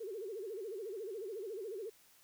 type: tone with vibrato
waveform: sine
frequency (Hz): 415.3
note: G#4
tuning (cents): 0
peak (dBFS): -40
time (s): 0-1.9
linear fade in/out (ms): 10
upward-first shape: sine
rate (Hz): 14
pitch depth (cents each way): 200
effects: white hiss -65 dBFS RMS until 2.23 s